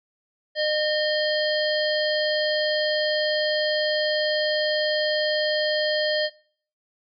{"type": "harmonic tone with a mistuned harmonic", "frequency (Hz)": 610, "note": "D#5", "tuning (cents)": -34, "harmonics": [1, 3, 5, 7, 8], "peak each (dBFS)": [-23, -28, -30, -31, -32], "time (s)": [0.55, 6.3], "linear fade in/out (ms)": 50, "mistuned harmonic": 5, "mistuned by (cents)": 72, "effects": ["noise-tail reverb RT60 0.5 s tail -20 dB re dry"]}